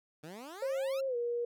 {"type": "exponential sweep", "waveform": "15% pulse", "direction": "up", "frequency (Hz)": [145.1, 1400], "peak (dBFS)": -38, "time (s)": [0.23, 1.01], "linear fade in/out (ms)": 10}
{"type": "tone with pitch glide", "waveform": "sine", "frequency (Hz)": [538, 476.5], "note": ["C5", "A#4"], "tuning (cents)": [48, 38], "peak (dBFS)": -31, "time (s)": [0.62, 1.45], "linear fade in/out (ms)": 5, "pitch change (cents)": -210, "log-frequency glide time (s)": [1.07, 1.16]}
{"effects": []}